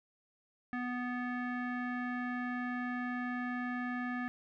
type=tone with low-pass filter; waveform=square; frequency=246.9 Hz; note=B3; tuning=in tune; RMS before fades=-37 dBFS; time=0.73-4.28 s; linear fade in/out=0 ms; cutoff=1800 Hz; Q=3.9; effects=none